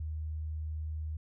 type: tone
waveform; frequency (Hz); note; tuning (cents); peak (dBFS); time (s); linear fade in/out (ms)
sine; 77.78; D#2; 0; -34; 0-1.17; 5
effects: none